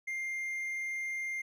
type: tone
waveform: triangle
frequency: 2107 Hz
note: C7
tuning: 12 cents sharp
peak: -32 dBFS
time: 0.07-1.42 s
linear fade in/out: 10 ms
effects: none

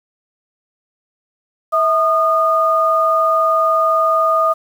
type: tone pair together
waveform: sine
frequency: 648.9 / 1225 Hz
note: E5 / D#6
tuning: -27 / -27 cents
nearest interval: major seventh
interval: 1100 cents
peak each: -16 / -13 dBFS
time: 1.72-4.54 s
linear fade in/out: 20 ms
effects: 7-bit

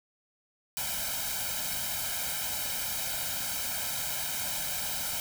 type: noise with comb filter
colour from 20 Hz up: white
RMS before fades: -33 dBFS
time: 0.77-5.2 s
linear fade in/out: 0 ms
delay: 1.3 ms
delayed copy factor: +0.9
effects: none

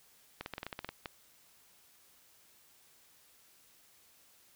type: clicks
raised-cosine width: 0.3 ms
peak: -23 dBFS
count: 11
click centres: 0.41 / 0.461 / 0.537 / 0.581 / 0.631 / 0.666 / 0.728 / 0.791 / 0.846 / 0.89 / 1.058 s
effects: white hiss -64 dBFS RMS until 4.55 s

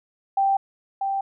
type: tone pair in turn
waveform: sine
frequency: 784 / 784 Hz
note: G5 / G5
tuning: 0 / 0 cents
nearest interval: unison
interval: 0 cents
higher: neither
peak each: -17 / -22 dBFS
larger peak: first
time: 0.37-0.57 / 1.01-1.21 s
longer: neither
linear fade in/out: 5 ms
effects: none

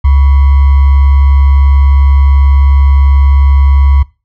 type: tone with sample-and-hold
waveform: sine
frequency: 69.3 Hz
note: C#2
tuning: in tune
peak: -3 dBFS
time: 0.04-4.03 s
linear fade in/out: 10 ms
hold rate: 1050 Hz
effects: noise-tail reverb RT60 0.3 s tail -21 dB re dry + low-pass 2000 Hz 12 dB/octave

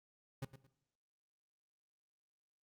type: tone with echo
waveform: 40% pulse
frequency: 134.6 Hz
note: C3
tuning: 49 cents sharp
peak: -38 dBFS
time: 0.42-0.45 s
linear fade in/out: 5 ms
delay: 110 ms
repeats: 2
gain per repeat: -12 dB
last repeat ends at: 0.67 s
effects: noise-tail reverb RT60 0.8 s tail -18 dB re dry + Opus 48 kbps

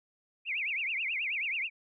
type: tone with vibrato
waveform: sine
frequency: 2400 Hz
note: D7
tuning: 37 cents sharp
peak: -30 dBFS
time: 0.45-1.7 s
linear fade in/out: 50 ms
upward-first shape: triangle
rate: 9.3 Hz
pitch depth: 300 cents each way
effects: none

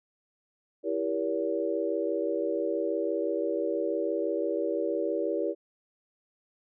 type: chord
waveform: sine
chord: E diminished seventh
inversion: none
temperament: just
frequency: 329.6 / 395.6 / 474.7 / 569.6 Hz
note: E4 / G4 / Bb4 / Db5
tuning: 0 / +16 / +31 / +47 cents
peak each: -32 dBFS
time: 0.83-5.55 s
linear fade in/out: 50 ms
effects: none

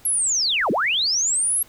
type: linear two-way sweep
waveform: sine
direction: down then up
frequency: 11420 to 162.3 to 11420 Hz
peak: -18 dBFS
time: 0.05-1.63 s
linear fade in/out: 5 ms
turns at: 0.71 s
effects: pink hiss -51 dBFS RMS until 1.68 s

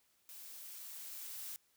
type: noise with level ramp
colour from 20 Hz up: blue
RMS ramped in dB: -52 to -45 dBFS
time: 0.29-1.56 s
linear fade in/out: 0 ms
effects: white hiss -74 dBFS RMS until 1.76 s

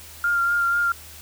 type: tone with vibrato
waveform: sine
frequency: 1396.9 Hz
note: F6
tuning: in tune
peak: -18 dBFS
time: 0.24-0.92 s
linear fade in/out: 2 ms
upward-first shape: sine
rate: 4.1 Hz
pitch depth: 20 cents each way
effects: added 78 Hz sine -47 dBFS peak until 1.21 s + white hiss -43 dBFS RMS until 1.21 s

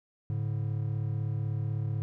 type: tone pair together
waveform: triangle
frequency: 107.7 / 143.76 Hz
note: A2 / D3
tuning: -37 / -37 cents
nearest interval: perfect fourth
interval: 500 cents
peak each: -28 / -32 dBFS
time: 0.3-2.02 s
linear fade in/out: 0 ms
effects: none

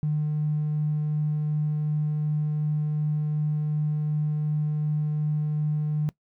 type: tone with tremolo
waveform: triangle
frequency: 151.1 Hz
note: D3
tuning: 50 cents sharp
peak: -18 dBFS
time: 0.03-6.09 s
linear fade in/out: 0 ms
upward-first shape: sine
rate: 2.7 Hz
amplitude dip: 25%
effects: noise-tail reverb RT60 0.1 s tail -22 dB re dry + tanh soft clip ceiling -20 dBFS

